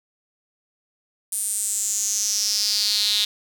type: tone with high-pass filter sweep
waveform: sawtooth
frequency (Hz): 207.7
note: G#3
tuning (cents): 0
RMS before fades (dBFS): -23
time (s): 1.32-3.25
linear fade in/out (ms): 5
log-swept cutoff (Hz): 9500 to 3700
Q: 6.1
effects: none